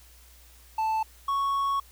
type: tone pair in turn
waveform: triangle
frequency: 880 / 1108.7 Hz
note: A5 / C#6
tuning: 0 / 0 cents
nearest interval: major third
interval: 400 cents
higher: second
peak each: -22 dBFS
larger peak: neither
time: 0.78-1.03 / 1.28-1.8 s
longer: second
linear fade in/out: 5 ms
effects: added 60 Hz sine -53 dBFS peak until 1.91 s + white hiss -56 dBFS RMS until 1.91 s